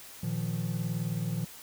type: chord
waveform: triangle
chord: Bb suspended fourth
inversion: none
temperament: equal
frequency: 116.54 / 155.56 / 174.61 Hz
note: Bb2 / Eb3 / F3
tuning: 0 / 0 / 0 cents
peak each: -32 dBFS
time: 0.23-1.45 s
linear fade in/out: 5 ms
effects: white hiss -48 dBFS RMS until 1.62 s